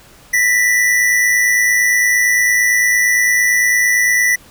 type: tone pair together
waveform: square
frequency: 1866.7 / 1975.5 Hz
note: A#6 / B6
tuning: +2 / 0 cents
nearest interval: minor second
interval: 98 cents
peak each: -21 / -12 dBFS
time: 0.33-4.36 s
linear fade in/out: 10 ms
effects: pink hiss -44 dBFS RMS until 4.5 s